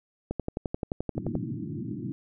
click train, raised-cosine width 2 ms, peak -16 dBFS, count 13, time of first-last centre 0.31-1.353 s, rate 11.5 Hz
pink band-pass noise, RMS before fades -34 dBFS, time 1.15-2.12 s, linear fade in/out 0 ms, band 100 to 350 Hz, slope 96 dB/octave
effects none

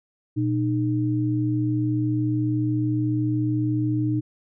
sine tone pair together, 120 / 306.1 Hz, B2 / D#4, -49 / -28 cents, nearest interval octave + major third, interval 1621 cents, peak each -23 dBFS, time 0.36-4.21 s, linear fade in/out 20 ms, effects none

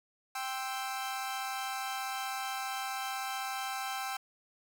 sawtooth chord, C major, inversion second, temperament equal, 784 / 1046.5 / 1318.5 Hz, G5 / C6 / E6, 0 / 0 / 0 cents, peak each -33 / -39 / -37 dBFS, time 0.35-4.17 s, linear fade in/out 5 ms, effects none

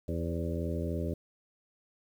harmonic tone with a mistuned harmonic, 83.6 Hz, E2, 25 cents sharp, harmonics 1 / 2 / 3 / 4 / 5 / 6 / 7, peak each -34 / -37 / -39 / -40 / -41 / -42 / -42 dBFS, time 0.08-1.14 s, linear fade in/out 5 ms, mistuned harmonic 6, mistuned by +37 cents, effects 10-bit

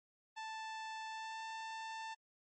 sawtooth tone with pitch glide, 881 to 890.2 Hz, A5 to A5, +2 to +20 cents, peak -39 dBFS, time 0.36-2.15 s, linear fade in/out 20 ms, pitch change +18 cents, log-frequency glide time 1.08-1.43 s, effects low-pass 6000 Hz 12 dB/octave + MP3 32 kbps

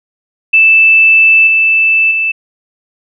sine tone with level steps, 2640 Hz, E7, 2 cents sharp, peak -3 / -6 / -10 dBFS, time 0.53-2.32 s, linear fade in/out 10 ms, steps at 1.47 / 2.11 s, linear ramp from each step 2 ms, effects none

